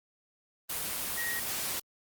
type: tone in noise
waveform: sine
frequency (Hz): 1889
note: A#6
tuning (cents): +22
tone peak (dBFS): -33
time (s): 1.17-1.4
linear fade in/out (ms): 10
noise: white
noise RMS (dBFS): -34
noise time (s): 0.69-1.8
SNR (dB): -2
effects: Opus 24 kbps